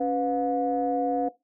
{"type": "tone cluster", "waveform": "sine", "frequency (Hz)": [278.2, 498.3, 716], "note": ["C#4", "B4", "F5"], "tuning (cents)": [6, 15, 43], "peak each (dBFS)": -27, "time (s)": [0, 1.29], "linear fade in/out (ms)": 10, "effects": ["noise-tail reverb RT60 0.2 s tail -17 dB re dry", "tanh soft clip ceiling -14 dBFS"]}